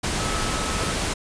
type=tone in noise; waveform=sine; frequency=1295 Hz; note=E6; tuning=31 cents flat; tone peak=-32 dBFS; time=0.19-0.93 s; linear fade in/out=10 ms; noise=pink; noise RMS=-25 dBFS; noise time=0.03-1.14 s; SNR=-10 dB; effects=resampled to 22050 Hz